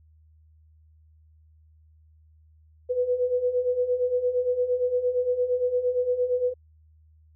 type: beating tone pair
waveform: sine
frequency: 490 / 498.7 Hz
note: B4 / B4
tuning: -14 / +17 cents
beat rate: 8.7 Hz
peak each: -28 / -23 dBFS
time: 2.89-6.54 s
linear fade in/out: 20 ms
effects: added 78 Hz sine -54 dBFS peak until 7.35 s